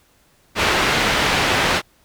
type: low-pass noise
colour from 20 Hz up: white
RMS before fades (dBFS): -18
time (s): 0.55-1.82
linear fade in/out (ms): 50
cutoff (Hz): 2600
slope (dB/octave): 12
effects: pink hiss -57 dBFS RMS until 2.04 s